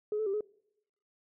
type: tone with pitch steps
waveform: sine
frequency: 422 / 435.6 / 391.6 / 423.1 Hz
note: G#4 / A4 / G4 / G#4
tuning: +28 / -17 / -2 / +32 cents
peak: -28 dBFS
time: 0.12-0.408 s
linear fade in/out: 2 ms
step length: 72 ms
effects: noise-tail reverb RT60 0.8 s tail -24 dB re dry + tanh soft clip ceiling -24 dBFS